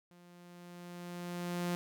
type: tone with level ramp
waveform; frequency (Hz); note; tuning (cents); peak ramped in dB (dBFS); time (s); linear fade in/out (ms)
sawtooth; 175.5; F3; +9; -54 to -28; 0.11-1.75; 0
effects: none